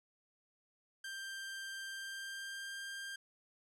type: tone with pitch glide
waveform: sawtooth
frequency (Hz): 1579 to 1592.7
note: G6 to G6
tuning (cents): +12 to +27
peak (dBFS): -39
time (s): 1.04-3.16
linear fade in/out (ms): 5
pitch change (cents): +15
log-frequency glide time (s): 1.84-2.79
effects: low-pass 11000 Hz 12 dB/octave